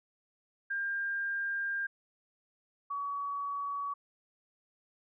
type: tone pair in turn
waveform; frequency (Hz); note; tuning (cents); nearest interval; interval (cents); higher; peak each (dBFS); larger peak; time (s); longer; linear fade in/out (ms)
sine; 1600 / 1131.4; G6 / C#6; +35 / +35; tritone; 600; first; -31 / -33; first; 0.7-1.87 / 2.9-3.94; first; 10
effects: none